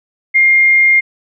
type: tone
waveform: sine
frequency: 2120 Hz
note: C7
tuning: 22 cents sharp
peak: -6 dBFS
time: 0.34-1.01 s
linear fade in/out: 20 ms
effects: none